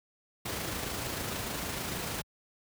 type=noise with amplitude modulation; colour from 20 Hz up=pink; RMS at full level=-34 dBFS; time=0.45-2.22 s; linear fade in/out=10 ms; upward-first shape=sine; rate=26.6 Hz; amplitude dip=30%; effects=high-pass 60 Hz 12 dB/octave